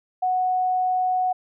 sine tone, 738 Hz, F#5, 5 cents flat, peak -19 dBFS, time 0.22-1.33 s, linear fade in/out 10 ms, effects none

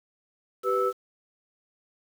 sine tone cluster, 387.4 / 494.8 / 1311 Hz, G4 / B4 / E6, -20 / +3 / -10 cents, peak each -26 dBFS, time 0.63-0.93 s, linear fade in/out 50 ms, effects tanh soft clip ceiling -13 dBFS + 8-bit

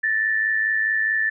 sine tone pair together, 1760 / 1864.7 Hz, A6 / A#6, 0 / 0 cents, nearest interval minor second, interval 100 cents, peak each -19 / -27 dBFS, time 0.03-1.3 s, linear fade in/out 10 ms, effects none

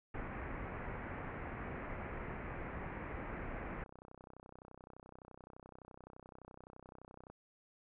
pink low-pass noise, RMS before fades -44 dBFS, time 0.14-3.84 s, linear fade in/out 5 ms, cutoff 2300 Hz, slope 48 dB/octave
click train, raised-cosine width 1 ms, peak -39 dBFS, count 124, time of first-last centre 3.42-7.3 s, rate 31.7 Hz
effects none

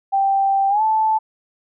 sine tone with pitch glide, 784 to 874.9 Hz, G5 to A5, 0 to -10 cents, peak -14 dBFS, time 0.12-1.19 s, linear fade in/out 20 ms, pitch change +190 cents, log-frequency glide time 0.69-0.82 s, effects none

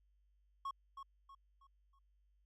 triangle tone with echo, 1096 Hz, C#6, 20 cents flat, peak -37 dBFS, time 0.65-0.71 s, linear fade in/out 5 ms, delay 320 ms, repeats 4, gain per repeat -8 dB, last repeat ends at 1.99 s, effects added 50 Hz sine -70 dBFS peak until 2.45 s

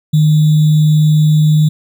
sine tone with sample-and-hold, 153.5 Hz, D#3, 23 cents flat, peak -6 dBFS, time 0.13-1.69 s, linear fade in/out 10 ms, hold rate 3675 Hz, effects none

